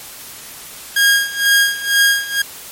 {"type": "tone with tremolo", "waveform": "sawtooth", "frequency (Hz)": 1629, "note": "G#6", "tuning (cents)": -34, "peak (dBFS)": -5, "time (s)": [0.96, 2.42], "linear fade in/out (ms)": 5, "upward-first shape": "sine", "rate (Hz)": 2.1, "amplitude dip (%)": 85, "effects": ["white hiss -34 dBFS RMS until 2.71 s", "MP3 64 kbps"]}